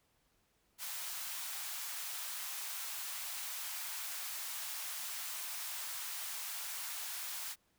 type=high-pass noise; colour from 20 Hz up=white; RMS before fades=-42 dBFS; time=0.78-7.56 s; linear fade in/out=50 ms; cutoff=760 Hz; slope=24 dB/octave; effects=pink hiss -75 dBFS RMS until 7.78 s